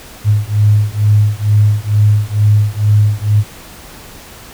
sine beating tone pair, 103.83 / 106.03 Hz, G#2 / G#2, 0 / +36 cents, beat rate 2.2 Hz, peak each -11 dBFS, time 0.24-3.44 s, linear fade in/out 50 ms, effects pink hiss -35 dBFS RMS until 4.53 s

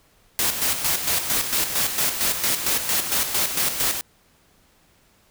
white noise with tremolo, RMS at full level -21 dBFS, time 0.39-4.01 s, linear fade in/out 0 ms, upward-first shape square, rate 4.4 Hz, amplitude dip 55%, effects pink hiss -59 dBFS RMS until 5.3 s

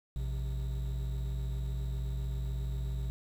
triangle tone pair together, 58.42 / 130.9 Hz, A#1 / C3, +4 / +1 cents, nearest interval octave + major second, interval 1397 cents, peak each -31 / -36 dBFS, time 0.16-3.1 s, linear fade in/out 0 ms, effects 9-bit

